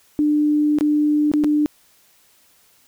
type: tone with dropouts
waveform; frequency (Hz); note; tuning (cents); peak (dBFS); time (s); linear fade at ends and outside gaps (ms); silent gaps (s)
sine; 298.4; D4; +28; -14; 0.19-1.66; 0; 0.786-0.809 / 1.316-1.337 / 1.438-1.444
effects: white hiss -56 dBFS RMS until 2.87 s